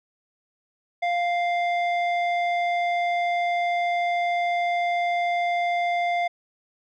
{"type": "tone with low-pass filter", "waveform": "square", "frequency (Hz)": 698.5, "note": "F5", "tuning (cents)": 0, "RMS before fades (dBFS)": -24, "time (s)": [1.02, 6.28], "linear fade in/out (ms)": 10, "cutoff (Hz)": 2400, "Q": 1.3, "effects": []}